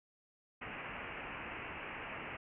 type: low-pass noise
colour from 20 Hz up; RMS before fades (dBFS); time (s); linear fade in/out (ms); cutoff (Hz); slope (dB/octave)
white; -45; 0.61-2.37; 10; 2800; 96
effects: none